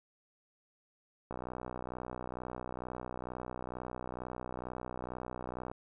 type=click train; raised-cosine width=1 ms; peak=-26 dBFS; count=275; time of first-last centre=1.31-5.715 s; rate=62.2 Hz; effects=none